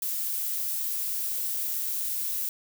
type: noise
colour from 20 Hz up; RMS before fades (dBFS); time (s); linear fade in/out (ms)
violet; -30; 0.02-2.49; 2
effects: none